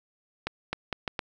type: accelerating click train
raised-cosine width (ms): 0.3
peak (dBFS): -13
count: 5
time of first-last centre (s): 0.47-1.192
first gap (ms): 260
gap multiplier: 0.76
effects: none